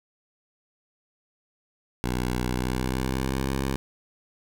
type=tone with pitch glide; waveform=10% pulse; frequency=61.8 to 67.01 Hz; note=B1 to C2; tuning=+2 to +42 cents; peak=-17 dBFS; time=2.04-3.76 s; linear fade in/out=0 ms; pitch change=+140 cents; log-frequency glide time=2.44-3.53 s; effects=none